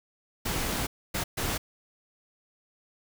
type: noise bursts at uneven times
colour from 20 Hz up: pink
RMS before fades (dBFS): -30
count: 3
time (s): 0.45-0.87 / 1.14-1.24 / 1.37-1.58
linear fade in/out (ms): 10
effects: none